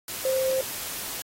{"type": "tone in noise", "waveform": "sine", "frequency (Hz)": 525, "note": "C5", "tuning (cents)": 6, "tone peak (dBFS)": -22, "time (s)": [0.25, 0.61], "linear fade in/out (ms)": 2, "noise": "white", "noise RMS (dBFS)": -34, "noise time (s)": [0.08, 1.22], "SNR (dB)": 9, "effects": ["AAC 48 kbps"]}